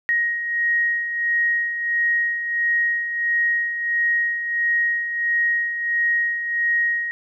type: beating tone pair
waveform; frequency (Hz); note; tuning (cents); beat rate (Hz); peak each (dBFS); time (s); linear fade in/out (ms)
sine; 1880 / 1881.5; A#6 / A#6; +14 / +16; 1.5; -27 / -19; 0.09-7.11; 0
effects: none